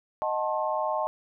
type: chord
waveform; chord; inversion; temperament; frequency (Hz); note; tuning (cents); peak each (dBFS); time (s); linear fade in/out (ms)
sine; D# diminished seventh; none; equal with one note detuned; 622.3 / 740 / 880 / 1069.1; D#5 / F#5 / A5 / C6; 0 / 0 / 0 / +37; -29 / -34 / -30 / -32; 0.22-1.07; 0
effects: none